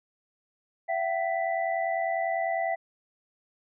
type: tone cluster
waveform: sine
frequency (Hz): 673 / 763 / 1984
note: E5 / G5 / B6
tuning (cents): +36 / -47 / +7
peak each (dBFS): -28 / -30 / -34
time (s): 0.88-2.76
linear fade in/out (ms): 20
effects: none

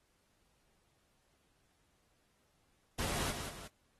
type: noise with echo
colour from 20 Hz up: pink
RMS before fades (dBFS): -38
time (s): 2.98-3.32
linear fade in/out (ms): 10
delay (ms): 180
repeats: 2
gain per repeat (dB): -6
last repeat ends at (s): 3.68
effects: pink hiss -75 dBFS RMS until 3.99 s + AAC 32 kbps

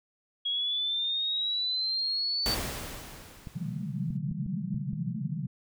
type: exponential sweep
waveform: sine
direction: up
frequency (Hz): 3300 to 4580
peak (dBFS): -27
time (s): 0.45-2.55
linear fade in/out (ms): 10
type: noise with exponential decay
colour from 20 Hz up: pink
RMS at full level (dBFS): -30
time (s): 2.46-4.17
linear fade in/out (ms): 0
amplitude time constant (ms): 370
type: clicks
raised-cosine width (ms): 5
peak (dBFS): -27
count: 6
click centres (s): 3.472 / 4.105 / 4.314 / 4.464 / 4.744 / 4.931
type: band-pass noise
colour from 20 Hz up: pink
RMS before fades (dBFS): -33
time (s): 3.55-5.47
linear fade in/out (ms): 10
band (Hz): 130 to 210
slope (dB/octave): 96
effects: none

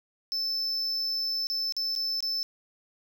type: tone with dropouts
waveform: triangle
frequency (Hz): 5274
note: E8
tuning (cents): 0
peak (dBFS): -26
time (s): 0.32-2.43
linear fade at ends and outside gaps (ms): 0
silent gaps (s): 1.47-1.5 / 1.723-1.766 / 1.952-1.961 / 2.205-2.226
effects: none

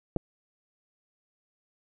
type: clicks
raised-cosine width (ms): 2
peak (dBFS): -14 / -21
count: 2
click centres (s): 0.163 / 0.169
effects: none

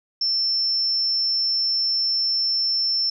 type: tone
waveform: sine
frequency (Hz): 5360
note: E8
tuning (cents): +28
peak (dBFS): -19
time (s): 0.21-3.1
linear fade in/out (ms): 5
effects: none

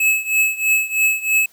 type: tone with tremolo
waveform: square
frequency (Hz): 2589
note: E7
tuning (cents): -32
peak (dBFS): -12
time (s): 0-1.46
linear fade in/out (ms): 5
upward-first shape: triangle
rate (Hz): 3.1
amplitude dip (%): 90
effects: white hiss -53 dBFS RMS until 1.52 s

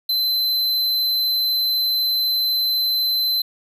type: tone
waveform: square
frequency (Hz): 4062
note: B7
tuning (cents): +48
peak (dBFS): -18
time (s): 0.09-3.42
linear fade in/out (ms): 5
effects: none

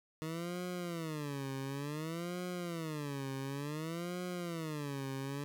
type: tone with vibrato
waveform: 20% pulse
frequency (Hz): 155.7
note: D#3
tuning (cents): +2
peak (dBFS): -33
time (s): 0.22-5.44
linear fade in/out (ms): 0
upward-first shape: sine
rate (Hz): 0.56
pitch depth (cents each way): 250
effects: none

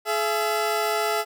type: tone pair together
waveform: 20% pulse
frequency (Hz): 425.6 / 675.6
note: G#4 / E5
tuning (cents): +42 / +42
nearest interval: minor sixth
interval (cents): 800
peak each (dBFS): -20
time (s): 0.05-1.25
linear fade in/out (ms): 50
effects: none

